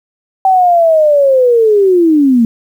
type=linear sweep; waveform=sine; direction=down; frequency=772 to 222.8 Hz; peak=-5 dBFS; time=0.45-2.45 s; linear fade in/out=2 ms; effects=7-bit